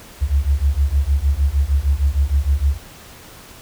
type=beating tone pair; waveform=sine; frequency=67 / 73.5 Hz; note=C2 / D2; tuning=+42 / +2 cents; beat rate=6.5 Hz; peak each=-17 dBFS; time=0.21-2.78 s; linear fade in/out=20 ms; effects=pink hiss -41 dBFS RMS until 3.61 s